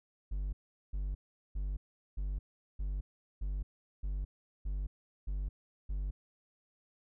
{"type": "tone bursts", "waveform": "triangle", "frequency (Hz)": 48.77, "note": "G1", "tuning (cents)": -8, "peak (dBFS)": -31, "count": 10, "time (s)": [0.31, 6.11], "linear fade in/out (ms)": 10, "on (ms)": 220, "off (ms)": 400, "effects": []}